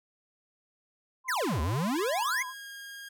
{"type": "tone with vibrato", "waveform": "sine", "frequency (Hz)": 1020, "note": "C6", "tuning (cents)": -44, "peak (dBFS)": -37, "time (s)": [1.24, 2.54], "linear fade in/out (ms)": 50, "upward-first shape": "sine", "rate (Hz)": 12, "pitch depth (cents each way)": 45}
{"type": "exponential two-way sweep", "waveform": "square", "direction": "down then up", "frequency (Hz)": [2265, 71, 2265], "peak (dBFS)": -28, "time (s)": [1.28, 2.43], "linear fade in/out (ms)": 10, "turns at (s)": 1.61}
{"type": "tone with pitch glide", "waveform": "sawtooth", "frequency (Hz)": [1661.2, 1624.2], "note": ["G#6", "G#6"], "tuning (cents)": [0, -39], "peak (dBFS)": -38, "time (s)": [1.95, 3.09], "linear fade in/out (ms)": 10, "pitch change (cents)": -39, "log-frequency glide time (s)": [2.25, 2.69]}
{"effects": []}